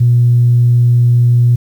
sine tone, 120.6 Hz, B2, 41 cents flat, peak -5 dBFS, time 0-1.56 s, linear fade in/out 10 ms, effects tanh soft clip ceiling -1 dBFS + 7-bit

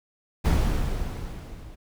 brown noise with level ramp, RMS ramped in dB -19 to -43 dBFS, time 0.44-1.76 s, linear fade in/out 20 ms, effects none

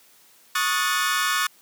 sawtooth chord, D# half-diminished seventh, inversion third, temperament equal with one note detuned, 1108.7 / 1244.5 / 1460.4 / 1760 Hz, C#6 / D#6 / F#6 / A6, 0 / 0 / -23 / 0 cents, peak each -23 dBFS, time 0.55-1.47 s, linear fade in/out 5 ms, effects white hiss -55 dBFS RMS until 1.61 s + high-pass 150 Hz 12 dB/octave

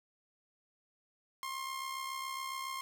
sawtooth tone with amplitude modulation, 1064 Hz, C6, 29 cents sharp, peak -32 dBFS, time 1.43-2.81 s, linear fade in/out 0 ms, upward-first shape sine, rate 67.2 Hz, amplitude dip 50%, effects none

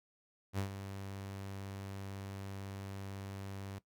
sawtooth tone with ADSR envelope, 98 Hz, G2, in tune, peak -29 dBFS, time 0.53-3.79 s, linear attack 54 ms, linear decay 100 ms, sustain -10 dB, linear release 10 ms, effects noise-tail reverb RT60 0.1 s tail -17 dB re dry

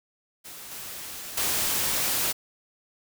white noise with level steps, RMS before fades -42 / -38 / -26 dBFS, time 0.44-2.33 s, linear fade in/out 20 ms, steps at 0.71 / 1.37 s, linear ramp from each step 5 ms, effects none

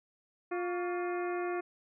harmonic tone with a mistuned harmonic, 352.9 Hz, F4, 18 cents sharp, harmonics 1 / 2 / 3 / 4 / 5 / 6 / 7, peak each -33 / -39 / -43 / -45 / -47 / -49 / -50 dBFS, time 0.51-1.61 s, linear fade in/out 10 ms, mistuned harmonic 3, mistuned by +110 cents, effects none

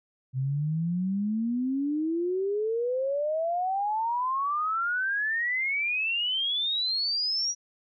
sine exponential sweep, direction up, 127.5 to 5820 Hz, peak -25 dBFS, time 0.33-7.55 s, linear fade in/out 50 ms, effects none

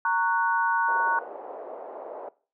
sine chord, F# major, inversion first, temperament just, 925 / 1110 / 1480 Hz, A#5 / C#6 / F#6, -14 / +2 / 0 cents, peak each -25 / -28 / -26 dBFS, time 0.05-1.19 s, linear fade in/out 2 ms
white band-pass noise, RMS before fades -39 dBFS, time 0.88-2.29 s, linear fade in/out 5 ms, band 430 to 750 Hz, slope 24 dB/octave
effects noise-tail reverb RT60 0.4 s tail -21 dB re dry

